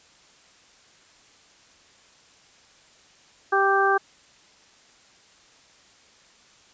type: harmonic tone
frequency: 392 Hz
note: G4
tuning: in tune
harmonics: 1 / 2 / 3 / 4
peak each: -23 / -23 / -23 / -23 dBFS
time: 3.52-3.98 s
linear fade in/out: 10 ms
effects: white hiss -55 dBFS RMS until 6.73 s + resampled to 16000 Hz